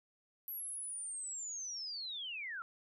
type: linear sweep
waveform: sine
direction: down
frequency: 11840 to 1310 Hz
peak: -40 dBFS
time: 0.48-2.62 s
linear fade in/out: 0 ms
effects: none